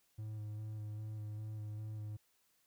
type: tone with vibrato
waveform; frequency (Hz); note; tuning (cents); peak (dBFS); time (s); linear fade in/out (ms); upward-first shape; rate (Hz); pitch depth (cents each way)
triangle; 107; A2; -48; -39; 0.18-2.17; 10; square; 2.5; 17
effects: white hiss -75 dBFS RMS until 2.66 s